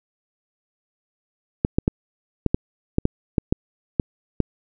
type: clicks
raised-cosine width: 3 ms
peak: -4 dBFS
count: 11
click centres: 1.649 / 1.785 / 1.879 / 2.463 / 2.545 / 2.984 / 3.054 / 3.382 / 3.525 / 3.998 / 4.403 s
effects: none